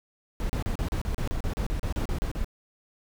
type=noise bursts; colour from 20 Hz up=brown; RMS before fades=-28 dBFS; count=16; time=0.4-2.445 s; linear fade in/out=0 ms; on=95 ms; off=35 ms; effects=none